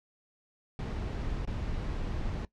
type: noise with dropouts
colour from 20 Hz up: brown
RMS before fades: -34 dBFS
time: 0.79-2.45 s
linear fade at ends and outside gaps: 1 ms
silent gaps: 1.452-1.474 s
effects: noise-tail reverb RT60 0.1 s tail -20 dB re dry + low-pass 5000 Hz 12 dB/octave